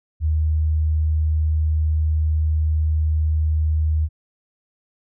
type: tone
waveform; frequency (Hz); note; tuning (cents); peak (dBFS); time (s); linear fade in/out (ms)
sine; 77.78; D#2; 0; -16; 0.2-4.09; 50
effects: none